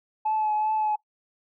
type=tone with vibrato; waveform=sine; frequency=859 Hz; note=A5; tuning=42 cents flat; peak=-21 dBFS; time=0.25-0.96 s; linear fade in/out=10 ms; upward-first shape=triangle; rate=2.6 Hz; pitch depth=25 cents each way; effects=noise-tail reverb RT60 0.1 s tail -20 dB re dry + tanh soft clip ceiling -18 dBFS